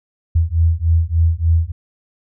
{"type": "beating tone pair", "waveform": "sine", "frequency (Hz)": [81, 84.4], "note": ["E2", "E2"], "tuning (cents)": [-30, 41], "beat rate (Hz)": 3.4, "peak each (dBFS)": -15, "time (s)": [0.35, 1.72], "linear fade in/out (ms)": 10, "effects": []}